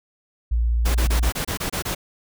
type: tone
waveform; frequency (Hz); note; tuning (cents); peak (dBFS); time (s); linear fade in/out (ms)
sine; 58; A#1; -8; -17; 0.51-1.3; 10
type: noise bursts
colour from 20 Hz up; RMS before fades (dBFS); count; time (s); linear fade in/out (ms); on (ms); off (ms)
pink; -26; 9; 0.85-1.949; 10; 99; 26
effects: none